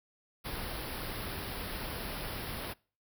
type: band-stop noise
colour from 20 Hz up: pink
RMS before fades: -39 dBFS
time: 0.44-2.74 s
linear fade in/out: 20 ms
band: 5300 to 9700 Hz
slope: 96 dB/octave
effects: noise-tail reverb RT60 0.4 s tail -25 dB re dry